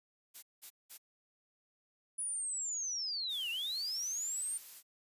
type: noise bursts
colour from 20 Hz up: blue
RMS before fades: -48 dBFS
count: 3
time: 0.34-0.981 s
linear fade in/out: 20 ms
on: 87 ms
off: 190 ms
type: linear two-way sweep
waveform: sine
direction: down then up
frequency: 9970 to 2670 to 9020 Hz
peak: -35 dBFS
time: 2.18-4.58 s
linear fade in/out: 10 ms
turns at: 3.5 s
type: noise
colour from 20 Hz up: blue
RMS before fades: -50 dBFS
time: 3.28-4.83 s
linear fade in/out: 50 ms
effects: resampled to 32000 Hz